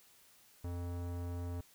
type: tone with low-pass filter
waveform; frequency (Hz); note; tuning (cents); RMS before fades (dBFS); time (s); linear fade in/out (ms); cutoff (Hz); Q
square; 87.4; F2; +2; -40; 0.64-1.61; 5; 1000; 0.68
effects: white hiss -64 dBFS RMS until 1.74 s